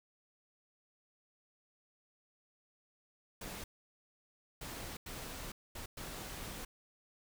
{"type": "noise bursts at uneven times", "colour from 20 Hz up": "pink", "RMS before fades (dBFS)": -45, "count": 5, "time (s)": [[3.41, 3.64], [4.61, 4.97], [5.06, 5.52], [5.75, 5.86], [5.97, 6.65]], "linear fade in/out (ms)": 5, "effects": []}